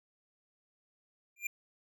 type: tone with exponential growth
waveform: square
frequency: 2389 Hz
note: D7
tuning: 29 cents sharp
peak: -30 dBFS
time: 1.36-1.47 s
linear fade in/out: 5 ms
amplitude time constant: 22 ms
effects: none